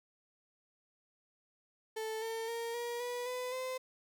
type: tone with pitch steps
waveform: 35% pulse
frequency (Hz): 440 / 451.6 / 463.5 / 475.7 / 488.2 / 501.1 / 514.3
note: A4 / A4 / A#4 / A#4 / B4 / B4 / C5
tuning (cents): 0 / +45 / -10 / +35 / -20 / +25 / -30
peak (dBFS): -35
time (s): 1.96-3.78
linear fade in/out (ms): 10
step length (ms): 260
effects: none